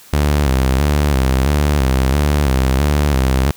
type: tone with vibrato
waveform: sawtooth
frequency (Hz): 69.3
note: C#2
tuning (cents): 0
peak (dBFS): -8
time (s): 0.13-3.51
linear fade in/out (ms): 0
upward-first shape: square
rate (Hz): 1.5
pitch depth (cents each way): 98
effects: white hiss -43 dBFS RMS until 3.56 s